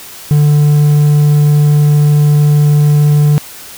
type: tone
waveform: triangle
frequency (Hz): 147.8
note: D3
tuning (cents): +11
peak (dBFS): -3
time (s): 0.31-3.38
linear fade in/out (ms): 0
effects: white hiss -31 dBFS RMS until 3.77 s